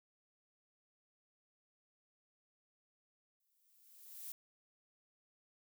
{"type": "noise with exponential growth", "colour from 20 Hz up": "violet", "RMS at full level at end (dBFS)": -45, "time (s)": [3.4, 4.32], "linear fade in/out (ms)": 2, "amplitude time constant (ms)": 200, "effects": []}